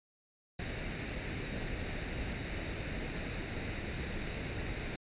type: noise with comb filter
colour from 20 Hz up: pink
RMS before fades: -38 dBFS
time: 0.59-4.96 s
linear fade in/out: 5 ms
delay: 0.46 ms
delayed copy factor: +0.6
effects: resampled to 8000 Hz